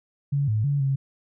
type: tone with pitch steps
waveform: sine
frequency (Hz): 141.4 / 107.8 / 142.5 / 136.1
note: C#3 / A2 / C#3 / C#3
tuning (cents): +35 / -35 / +48 / -31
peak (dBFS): -20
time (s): 0.32-0.96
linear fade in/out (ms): 10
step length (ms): 160
effects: none